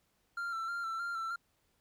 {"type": "tone with vibrato", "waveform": "triangle", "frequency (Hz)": 1364, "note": "F6", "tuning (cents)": -41, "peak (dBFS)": -33, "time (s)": [0.37, 1.36], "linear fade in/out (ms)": 5, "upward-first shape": "square", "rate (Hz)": 3.2, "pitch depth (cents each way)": 34, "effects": ["pink hiss -75 dBFS RMS until 1.8 s"]}